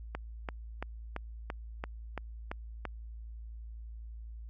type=click train; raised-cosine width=0.5 ms; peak=-21 dBFS; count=9; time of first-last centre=0.15-2.853 s; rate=2.96 Hz; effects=added 56 Hz sine -42 dBFS peak until 4.49 s